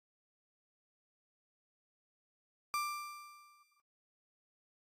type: tone with exponential decay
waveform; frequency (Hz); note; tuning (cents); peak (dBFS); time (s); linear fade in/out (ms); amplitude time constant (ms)
35% pulse; 1182; D6; +11; -30; 2.74-3.8; 0; 230
effects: AAC 48 kbps